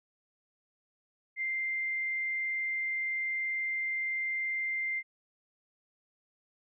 sine tone, 2093 Hz, C7, in tune, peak -30 dBFS, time 1.36-5.03 s, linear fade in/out 50 ms, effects none

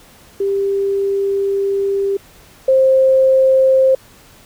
sine tone pair in turn, 395.3 / 527.7 Hz, G4 / C5, +15 / +15 cents, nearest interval perfect fourth, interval 500 cents, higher second, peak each -14 / -8 dBFS, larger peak second, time 0.4-2.17 / 2.68-3.95 s, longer first, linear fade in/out 5 ms, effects pink hiss -45 dBFS RMS until 4.45 s

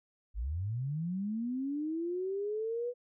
sine linear sweep, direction up, 46.28 to 494.9 Hz, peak -32 dBFS, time 0.34-2.94 s, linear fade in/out 50 ms, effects none

